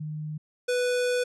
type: tone pair in turn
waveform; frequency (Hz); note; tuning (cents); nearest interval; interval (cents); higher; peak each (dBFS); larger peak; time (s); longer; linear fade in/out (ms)
sine / square; 153 / 494.2; D#3 / B4; -29 / +1; octave + minor sixth; 2030; second; -31 / -24; second; 0-0.38 / 0.68-1.24; second; 10
effects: resampled to 24000 Hz